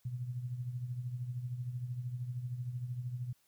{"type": "tone with tremolo", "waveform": "sine", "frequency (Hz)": 123.47, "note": "B2", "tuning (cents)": 0, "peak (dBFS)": -33, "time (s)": [0.05, 3.33], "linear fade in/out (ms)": 5, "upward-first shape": "triangle", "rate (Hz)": 13, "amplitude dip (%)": 70, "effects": ["white hiss -72 dBFS RMS until 3.47 s"]}